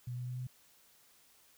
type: tone with pitch steps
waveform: sine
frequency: 123 / 124.14 / 125.29 / 126.46 Hz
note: B2 / B2 / B2 / B2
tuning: -7 / +9 / +25 / +41 cents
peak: -37 dBFS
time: 0.07-0.47 s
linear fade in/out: 5 ms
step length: 100 ms
effects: white hiss -65 dBFS RMS until 1.57 s